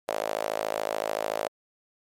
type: tone with high-pass filter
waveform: sawtooth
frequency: 53.7 Hz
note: A1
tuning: 41 cents flat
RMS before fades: -30 dBFS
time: 0.08-1.48 s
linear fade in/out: 0 ms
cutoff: 590 Hz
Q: 4
effects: MP3 64 kbps